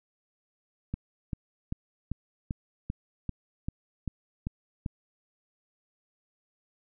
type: click train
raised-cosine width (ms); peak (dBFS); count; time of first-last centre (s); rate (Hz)
5; -19; 11; 0.94-4.862; 2.55
effects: none